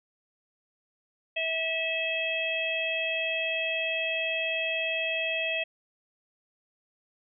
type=harmonic tone; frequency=649 Hz; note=E5; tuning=27 cents flat; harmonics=1 / 3 / 4 / 5; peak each=-33 / -37 / -29 / -35 dBFS; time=1.36-5.64 s; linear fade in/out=10 ms; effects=none